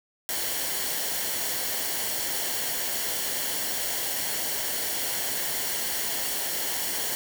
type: noise with comb filter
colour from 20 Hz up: white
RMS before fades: -29 dBFS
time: 0.29-7.15 s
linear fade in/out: 0 ms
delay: 0.8 ms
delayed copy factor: -0.5
effects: none